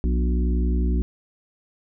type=harmonic tone with a mistuned harmonic; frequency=60.8 Hz; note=B1; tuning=26 cents flat; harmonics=1 / 3 / 4 / 5 / 6; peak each=-19 / -29 / -31 / -33 / -35 dBFS; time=0.04-1.02 s; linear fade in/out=0 ms; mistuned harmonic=5; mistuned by=-57 cents; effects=none